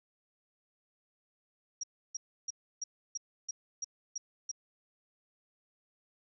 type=tone bursts; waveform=sine; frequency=5670 Hz; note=F8; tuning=25 cents sharp; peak=-34 dBFS; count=9; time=1.81-4.515 s; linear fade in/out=5 ms; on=25 ms; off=310 ms; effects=none